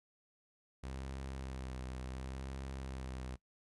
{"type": "tone with vibrato", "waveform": "sawtooth", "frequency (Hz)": 65.41, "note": "C2", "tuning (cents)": 0, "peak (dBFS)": -38, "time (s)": [0.83, 3.36], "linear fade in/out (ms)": 10, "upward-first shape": "sine", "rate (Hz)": 0.7, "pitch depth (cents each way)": 38, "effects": ["noise-tail reverb RT60 0.1 s tail -19 dB re dry", "resampled to 24000 Hz"]}